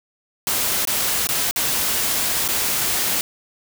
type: noise with dropouts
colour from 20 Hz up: white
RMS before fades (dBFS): -21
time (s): 0.47-3.21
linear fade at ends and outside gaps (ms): 1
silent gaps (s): 0.852-0.873 / 1.271-1.289 / 1.511-1.56 / 2.479-2.486
effects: none